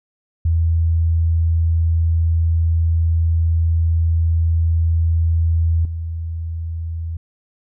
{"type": "tone with level steps", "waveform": "sine", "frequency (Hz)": 82.41, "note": "E2", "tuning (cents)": 0, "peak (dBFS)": [-13, -22], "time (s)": [0.45, 7.17], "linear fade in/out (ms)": 5, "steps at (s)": 5.85, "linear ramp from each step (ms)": 2, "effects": []}